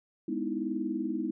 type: chord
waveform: sine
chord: E major seventh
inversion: first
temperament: just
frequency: 206 / 247.2 / 309 / 329.6 Hz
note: G#3 / B3 / D#4 / E4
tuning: -14 / +2 / -12 / 0 cents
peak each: -37 / -35 / -34 / -35 dBFS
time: 0.28-1.31 s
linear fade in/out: 5 ms
effects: none